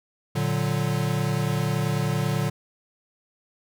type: chord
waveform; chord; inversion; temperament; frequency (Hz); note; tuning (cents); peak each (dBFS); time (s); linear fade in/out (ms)
square; Bb augmented; none; equal; 116.54 / 146.83 / 185; Bb2 / D3 / F#3; 0 / 0 / 0; -28 / -26 / -30; 0.35-2.5; 10
effects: none